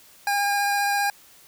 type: tone with vibrato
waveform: 25% pulse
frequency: 809 Hz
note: G#5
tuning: 46 cents flat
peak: -17 dBFS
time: 0.27-1.1 s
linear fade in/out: 2 ms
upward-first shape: triangle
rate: 15 Hz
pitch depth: 12 cents each way
effects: white hiss -52 dBFS RMS until 1.47 s